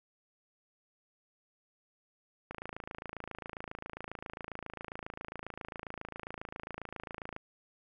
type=click train; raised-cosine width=0.5 ms; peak=-25 dBFS; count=134; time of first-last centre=2.51-7.364 s; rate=27.4 Hz; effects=none